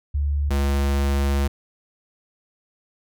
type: tone pair in turn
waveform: sine / square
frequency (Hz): 72 / 69.79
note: D2 / C#2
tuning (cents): -34 / +12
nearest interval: minor second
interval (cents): 54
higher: first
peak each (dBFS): -19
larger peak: neither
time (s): 0.14-0.5 / 0.5-1.48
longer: second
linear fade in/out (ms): 10
effects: none